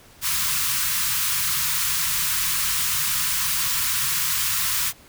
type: band-stop noise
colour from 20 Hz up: white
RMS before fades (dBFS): -23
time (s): 0.21-4.93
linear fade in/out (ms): 50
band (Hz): 180 to 950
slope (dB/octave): 96
effects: pink hiss -50 dBFS RMS until 5.08 s